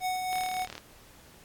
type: tone with tremolo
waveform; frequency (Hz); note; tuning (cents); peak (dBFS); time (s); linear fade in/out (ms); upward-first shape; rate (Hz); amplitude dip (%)
square; 740; F#5; 0; -28; 0-0.67; 50; triangle; 3.4; 40
type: click train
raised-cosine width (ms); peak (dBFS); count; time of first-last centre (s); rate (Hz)
0.2; -23; 18; 0.33-0.78; 37.8
effects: pink hiss -55 dBFS RMS until 1.44 s + AAC 64 kbps